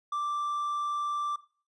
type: tone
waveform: triangle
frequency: 1174.7 Hz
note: D6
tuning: in tune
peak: -27 dBFS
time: 0.12-1.36 s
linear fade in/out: 5 ms
effects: noise-tail reverb RT60 0.4 s tail -17 dB re dry + resampled to 24000 Hz